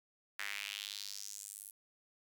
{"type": "tone with high-pass filter sweep", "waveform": "sawtooth", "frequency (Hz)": 101.3, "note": "G#2", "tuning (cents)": -43, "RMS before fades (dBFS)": -45, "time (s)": [0.39, 1.71], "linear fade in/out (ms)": 5, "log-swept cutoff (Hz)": [1800, 11000], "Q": 2.8, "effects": []}